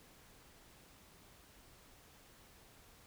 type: silence
effects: pink hiss -62 dBFS RMS until 3.06 s